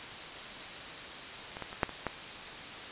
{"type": "clicks", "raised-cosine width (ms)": 0.5, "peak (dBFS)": [-24, -22, -27, -10, -26, -16], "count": 6, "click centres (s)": [1.569, 1.623, 1.729, 1.832, 1.893, 2.067], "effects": ["white hiss -42 dBFS RMS until 2.91 s", "resampled to 8000 Hz"]}